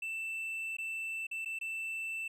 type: tone with dropouts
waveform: triangle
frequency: 2662 Hz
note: E7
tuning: 16 cents sharp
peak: -34 dBFS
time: 0.02-2.28 s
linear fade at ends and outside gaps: 5 ms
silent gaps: 0.769-0.784 / 1.269-1.312 / 1.449-1.457 / 1.589-1.611 s
effects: none